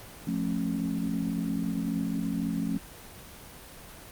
sine chord, F augmented, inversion none, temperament just, 174.61 / 218.3 / 272.8 Hz, F3 / A3 / C#4, 0 / -13 / -28 cents, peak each -31 dBFS, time 0.27-2.78 s, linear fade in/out 5 ms, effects pink hiss -46 dBFS RMS until 4.11 s + Opus 24 kbps

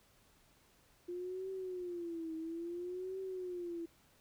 sine tone with vibrato, 350 Hz, F4, 4 cents sharp, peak -39 dBFS, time 1.08-3.86 s, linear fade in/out 10 ms, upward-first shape triangle, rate 0.59 Hz, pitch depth 160 cents each way, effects pink hiss -68 dBFS RMS until 4.2 s

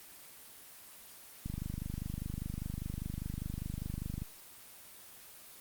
click train, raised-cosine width 5 ms, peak -25 dBFS, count 70, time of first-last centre 1.46-4.22 s, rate 25 Hz, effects white hiss -53 dBFS RMS until 5.6 s + Opus 24 kbps

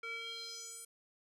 square tone with band-pass filter sweep, 459 Hz, A#4, 27 cents flat, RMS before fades -45 dBFS, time 0.03-0.85 s, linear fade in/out 5 ms, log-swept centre 1900 to 9900 Hz, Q 4, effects none

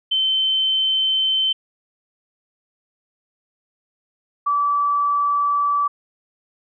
sine tone pair in turn, 3083 / 1154.8 Hz, G7 / D6, -29 / -30 cents, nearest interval octave + perfect fourth, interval 1701 cents, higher first, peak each -16 dBFS, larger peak neither, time 0.11-1.53 / 4.46-5.88 s, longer neither, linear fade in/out 10 ms, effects none

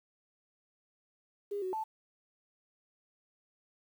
sine tone with pitch steps, 406.6 / 372.5 / 877 Hz, G#4 / F#4 / A5, -37 / +12 / -6 cents, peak -33 dBFS, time 1.51-1.84 s, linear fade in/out 10 ms, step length 110 ms, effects 10-bit

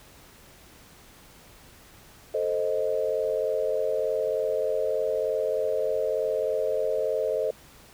sine chord, A diminished, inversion none, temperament equal, 440 / 523.3 / 622.3 Hz, A4 / C5 / Eb5, 0 / 0 / 0 cents, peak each -28 dBFS, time 2.34-7.51 s, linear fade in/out 5 ms, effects pink hiss -52 dBFS RMS until 7.93 s

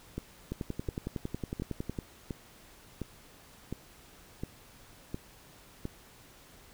two click trains, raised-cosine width 3 ms, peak -21 / -22 dBFS, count 17 / 9, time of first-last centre 0.52-1.988 / 0.18-5.854 s, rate 10.9 / 1.41 Hz, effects pink hiss -56 dBFS RMS until 6.73 s

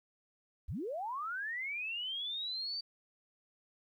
sine linear sweep, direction up, 40 to 4650 Hz, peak -36 dBFS, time 0.68-2.81 s, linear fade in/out 10 ms, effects 12-bit

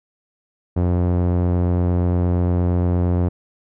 sawtooth tone with low-pass filter, 88.6 Hz, F2, 25 cents sharp, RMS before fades -18 dBFS, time 0.76-3.29 s, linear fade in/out 10 ms, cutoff 660 Hz, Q 0.67, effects none

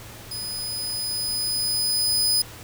sawtooth tone with level ramp, 5000 Hz, D#8, 8 cents sharp, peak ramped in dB -27 to -15 dBFS, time 0.31-2.42 s, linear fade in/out 5 ms, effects added 112 Hz sine -45 dBFS peak until 2.63 s + pink hiss -42 dBFS RMS until 2.63 s

